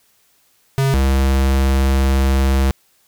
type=tone pair in turn; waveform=square; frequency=135.7 / 67.07 Hz; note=C#3 / C2; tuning=-36 / +43 cents; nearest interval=octave; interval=1221 cents; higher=first; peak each=-14 / -13 dBFS; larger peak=second; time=0.78-0.94 / 0.94-2.71 s; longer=second; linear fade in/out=0 ms; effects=white hiss -58 dBFS RMS until 3.07 s